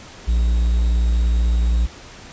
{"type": "tone with quantisation", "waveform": "triangle", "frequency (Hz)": 58.27, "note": "A#1", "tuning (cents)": 0, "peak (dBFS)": -12, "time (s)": [0.27, 1.87], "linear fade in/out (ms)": 20, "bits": 7, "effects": ["pink hiss -40 dBFS RMS until 2.32 s", "resampled to 16000 Hz"]}